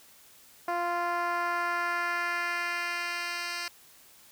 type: tone with band-pass filter sweep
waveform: 10% pulse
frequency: 347.5 Hz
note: F4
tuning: 9 cents flat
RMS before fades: -31 dBFS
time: 0.68-3.68 s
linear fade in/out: 2 ms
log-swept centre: 720 to 4000 Hz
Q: 1.2
effects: white hiss -56 dBFS RMS until 4.31 s